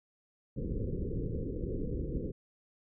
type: low-pass noise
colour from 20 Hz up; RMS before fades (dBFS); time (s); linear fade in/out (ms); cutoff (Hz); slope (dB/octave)
pink; -35; 0.56-2.32; 20; 510; 96
effects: none